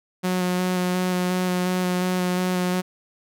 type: tone with vibrato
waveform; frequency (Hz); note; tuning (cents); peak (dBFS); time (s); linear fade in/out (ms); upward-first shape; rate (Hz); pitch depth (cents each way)
sawtooth; 181.7; F#3; -31; -17; 0.23-2.82; 20; square; 2.8; 12
effects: none